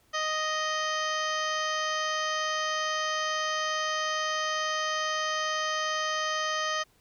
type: harmonic tone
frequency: 622.3 Hz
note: D#5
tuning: in tune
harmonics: 1 / 2 / 3 / 4 / 5 / 6 / 7 / 8 / 9 / 10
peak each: -35 / -31 / -33 / -44 / -36 / -47 / -44 / -41 / -50 / -40 dBFS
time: 0.13-6.84 s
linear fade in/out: 20 ms
effects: pink hiss -65 dBFS RMS until 7 s